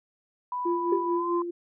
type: tone with pitch glide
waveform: sine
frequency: 990 to 1035.6 Hz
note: B5 to C6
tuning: +4 to -18 cents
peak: -28 dBFS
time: 0.52-1.42 s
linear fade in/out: 2 ms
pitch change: +78 cents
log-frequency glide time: 1.14-1.27 s
type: tone with tremolo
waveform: sine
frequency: 346.4 Hz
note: F4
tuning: 14 cents flat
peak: -23 dBFS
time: 0.65-1.51 s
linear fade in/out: 10 ms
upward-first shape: sine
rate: 4.6 Hz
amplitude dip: 60%
type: tone with exponential decay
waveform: sine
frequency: 390.9 Hz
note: G4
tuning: 5 cents flat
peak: -19 dBFS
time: 0.92-1.12 s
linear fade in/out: 5 ms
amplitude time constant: 42 ms
effects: tanh soft clip ceiling -10 dBFS